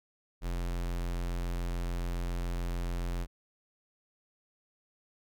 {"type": "tone", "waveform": "square", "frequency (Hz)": 43.52, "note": "F1", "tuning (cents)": -5, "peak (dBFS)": -32, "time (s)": [0.41, 3.27], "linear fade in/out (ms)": 50, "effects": []}